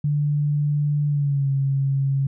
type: tone with pitch glide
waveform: sine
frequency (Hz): 146.83 to 137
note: D3 to C#3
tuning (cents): 0 to -20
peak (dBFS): -18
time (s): 0.04-2.27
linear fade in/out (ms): 5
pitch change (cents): -120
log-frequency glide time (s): 1.07-1.5
effects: none